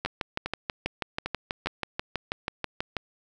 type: two click trains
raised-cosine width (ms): 0.3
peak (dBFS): -12 / -14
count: 19 / 5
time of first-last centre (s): 0.05-2.967 / 0.06-1.66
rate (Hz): 6.17 / 2.5
effects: none